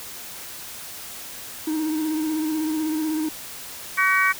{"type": "tone with vibrato", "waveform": "triangle", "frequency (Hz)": 311.7, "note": "D#4", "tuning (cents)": 3, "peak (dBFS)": -20, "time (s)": [1.67, 3.29], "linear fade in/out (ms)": 5, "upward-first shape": "sine", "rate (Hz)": 16, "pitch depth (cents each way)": 39}
{"type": "harmonic tone", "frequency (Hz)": 378.3, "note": "F#4", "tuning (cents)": 38, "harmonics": [3, 4, 5, 6], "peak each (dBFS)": [-22, -22, -22, -22], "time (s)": [3.97, 4.33], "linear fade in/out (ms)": 20}
{"effects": ["white hiss -37 dBFS RMS until 4.39 s"]}